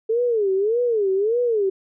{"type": "tone with vibrato", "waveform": "sine", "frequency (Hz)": 431.6, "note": "A4", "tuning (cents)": -33, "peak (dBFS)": -17, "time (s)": [0.09, 1.7], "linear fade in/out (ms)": 10, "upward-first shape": "sine", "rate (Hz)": 1.7, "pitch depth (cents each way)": 220, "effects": []}